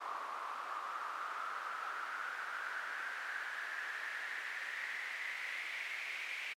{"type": "noise with band-pass filter sweep", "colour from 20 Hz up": "pink", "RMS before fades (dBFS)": -42, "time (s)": [0, 6.54], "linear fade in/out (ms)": 20, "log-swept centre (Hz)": [1100, 2300], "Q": 5.8, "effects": ["high-pass 400 Hz 12 dB/octave", "MP3 96 kbps"]}